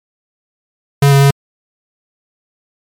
square tone with pitch steps, 140.8 / 138.7 / 139.5 Hz, C#3 / C#3 / C#3, +27 / +1 / +11 cents, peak -6 dBFS, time 1.02-1.308 s, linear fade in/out 5 ms, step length 96 ms, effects MP3 96 kbps

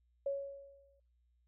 sine tone with exponential decay, 556 Hz, C#5, 5 cents sharp, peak -31 dBFS, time 0.26-1 s, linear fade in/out 5 ms, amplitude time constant 160 ms, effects noise-tail reverb RT60 0.4 s tail -23 dB re dry + added 60 Hz sine -70 dBFS peak until 1.47 s

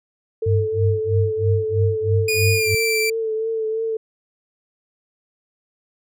sine tone with vibrato, 443.8 Hz, A4, 15 cents sharp, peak -20 dBFS, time 0.42-3.97 s, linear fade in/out 5 ms, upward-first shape triangle, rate 3 Hz, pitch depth 36 cents each way
sine tone with tremolo, 100.1 Hz, G2, 37 cents sharp, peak -14 dBFS, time 0.46-2.75 s, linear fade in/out 5 ms, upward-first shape sine, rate 3.1 Hz, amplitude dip 100%
sawtooth tone with pitch glide, 2455 to 2343 Hz, D#7 to D7, -24 to -5 cents, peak -16 dBFS, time 2.28-3.1 s, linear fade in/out 5 ms, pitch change -81 cents, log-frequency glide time 2.53-2.72 s
effects none

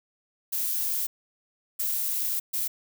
violet noise bursts at uneven times, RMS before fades -28 dBFS, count 3, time 0.52-1.07 / 1.79-2.4 / 2.53-2.68 s, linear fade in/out 10 ms, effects none

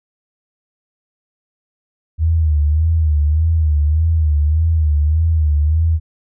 sine tone with vibrato, 77.78 Hz, D#2, in tune, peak -11 dBFS, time 2.18-6 s, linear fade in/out 50 ms, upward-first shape sine, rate 1.7 Hz, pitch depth 94 cents each way, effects none

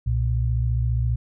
sine tone pair together, 63.69 / 118.5 Hz, C2 / A#2, -46 / +29 cents, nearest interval major seventh, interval 1075 cents, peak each -22 dBFS, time 0.06-1.16 s, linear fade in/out 10 ms, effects none

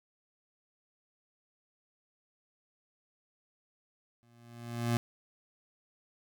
25% pulse tone with exponential growth, 118.2 Hz, A#2, 24 cents sharp, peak -22 dBFS, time 4.23-4.97 s, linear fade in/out 0 ms, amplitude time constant 160 ms, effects none

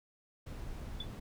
brown noise, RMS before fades -43 dBFS, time 0.46-1.2 s, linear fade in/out 10 ms
sine tone with exponential decay, 3468 Hz, A7, 26 cents flat, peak -35 dBFS, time 1-1.08 s, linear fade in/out 5 ms, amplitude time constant 16 ms
effects none

